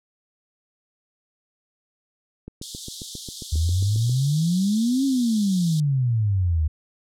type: click train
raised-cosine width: 3 ms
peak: -23 dBFS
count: 13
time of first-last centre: 2.48-4.095 s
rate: 7.43 Hz
type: high-pass noise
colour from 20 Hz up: pink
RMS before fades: -35 dBFS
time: 2.62-5.8 s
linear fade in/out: 0 ms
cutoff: 3300 Hz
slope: 96 dB/octave
type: exponential two-way sweep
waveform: sine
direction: up then down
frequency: 74.7 to 277.2 to 74.7 Hz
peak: -18 dBFS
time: 3.52-6.68 s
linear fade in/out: 10 ms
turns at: 5.05 s
effects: low-pass 9000 Hz 12 dB/octave